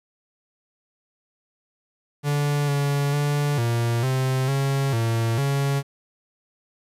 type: tone with pitch steps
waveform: 45% pulse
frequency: 145.1 / 142.1 / 145.3 / 117.4 / 130.9 / 137.4 / 114.3 / 139.3 Hz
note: D3 / C#3 / D3 / A#2 / C3 / C#3 / A#2 / C#3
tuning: -21 / +43 / -18 / +13 / +1 / -15 / -34 / +9 cents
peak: -20 dBFS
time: 2.23-5.83 s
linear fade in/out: 50 ms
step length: 450 ms
effects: resampled to 32000 Hz + 9-bit